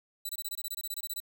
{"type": "tone bursts", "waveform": "5% pulse", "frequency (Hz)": 3959, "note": "B7", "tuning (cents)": 3, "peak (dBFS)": -26, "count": 15, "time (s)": [0.25, 1.202], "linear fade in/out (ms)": 5, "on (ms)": 42, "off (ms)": 23, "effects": []}